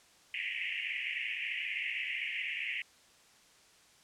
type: band-pass noise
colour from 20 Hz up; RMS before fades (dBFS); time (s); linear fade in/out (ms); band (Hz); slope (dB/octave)
pink; -37; 0.34-2.82; 2; 1900 to 2900; 96
effects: white hiss -62 dBFS RMS until 4.03 s + low-pass 8000 Hz 12 dB/octave